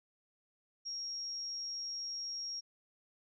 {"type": "tone", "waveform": "sine", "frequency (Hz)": 5588, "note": "F8", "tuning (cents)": 0, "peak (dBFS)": -38, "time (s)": [0.85, 2.61], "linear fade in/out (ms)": 20, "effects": []}